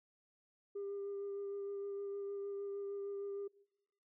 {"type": "tone with vibrato", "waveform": "sine", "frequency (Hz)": 400, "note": "G4", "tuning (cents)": 35, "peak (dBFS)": -38, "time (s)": [0.75, 3.48], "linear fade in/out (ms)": 10, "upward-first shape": "sine", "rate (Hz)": 6.5, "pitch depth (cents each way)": 13, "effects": ["noise-tail reverb RT60 0.9 s tail -24 dB re dry", "tanh soft clip ceiling -37 dBFS"]}